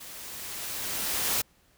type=noise with level ramp; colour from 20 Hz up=white; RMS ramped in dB=-44 to -26 dBFS; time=0-1.42 s; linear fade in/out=10 ms; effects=pink hiss -64 dBFS RMS until 1.77 s